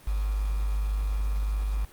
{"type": "tone with quantisation", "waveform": "sine", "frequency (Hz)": 50.8, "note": "G#1", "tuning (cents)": -38, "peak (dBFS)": -24, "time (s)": [0.07, 1.85], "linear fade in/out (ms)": 5, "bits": 7, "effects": ["pink hiss -52 dBFS RMS until 1.92 s", "Opus 24 kbps"]}